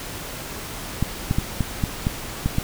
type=clicks; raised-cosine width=5 ms; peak=-7 dBFS; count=8; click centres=1.026 / 1.311 / 1.385 / 1.607 / 1.838 / 2.069 / 2.46 / 2.584 s; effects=pink hiss -33 dBFS RMS until 2.63 s